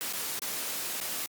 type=noise with dropouts; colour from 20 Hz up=white; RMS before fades=-34 dBFS; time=0.01-1.26 s; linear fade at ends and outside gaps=0 ms; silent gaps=0.126-0.134 / 0.391-0.42 / 1.002-1.012 s; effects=high-pass 150 Hz 12 dB/octave + Opus 48 kbps